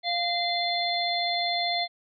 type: harmonic tone with a mistuned harmonic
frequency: 698.5 Hz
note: F5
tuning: in tune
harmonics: 1 / 3 / 5 / 6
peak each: -28 / -32 / -31 / -30 dBFS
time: 0.03-1.88 s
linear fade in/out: 50 ms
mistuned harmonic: 3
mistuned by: -24 cents
effects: none